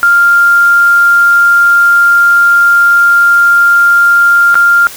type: tone with dropouts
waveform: sine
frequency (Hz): 1396.9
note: F6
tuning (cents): 0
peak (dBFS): -3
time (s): 0.03-4.87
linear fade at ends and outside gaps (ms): 0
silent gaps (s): 4.544-4.554
effects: white hiss -28 dBFS RMS until 4.96 s